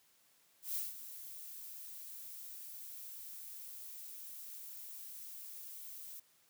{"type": "noise with ADSR envelope", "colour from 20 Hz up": "violet", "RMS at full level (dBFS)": -37, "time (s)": [0.62, 6.2], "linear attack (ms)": 130, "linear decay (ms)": 180, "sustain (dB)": -12, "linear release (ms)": 8, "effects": ["white hiss -70 dBFS RMS until 6.49 s", "high-pass 80 Hz 12 dB/octave"]}